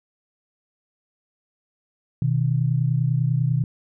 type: tone pair together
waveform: sine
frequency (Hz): 125.44 / 155.56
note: B2 / D#3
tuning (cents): +27 / 0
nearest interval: major third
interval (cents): 373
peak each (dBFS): -20 / -22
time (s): 2.22-3.64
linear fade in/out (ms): 2
effects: none